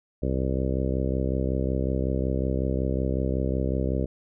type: harmonic tone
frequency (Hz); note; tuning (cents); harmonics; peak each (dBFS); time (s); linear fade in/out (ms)
65.41; C2; 0; 1 / 2 / 3 / 4 / 5 / 6 / 7 / 8 / 9; -27 / -30 / -32 / -33 / -34 / -35 / -35 / -36 / -37; 0.22-4.06; 10
effects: none